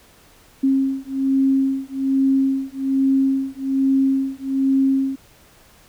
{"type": "beating tone pair", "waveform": "sine", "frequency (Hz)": [268.5, 269.7], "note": ["C4", "C#4"], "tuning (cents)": [45, -47], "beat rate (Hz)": 1.2, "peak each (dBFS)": -19, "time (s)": [0.63, 5.16], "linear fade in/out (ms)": 10, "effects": ["pink hiss -51 dBFS RMS until 5.88 s"]}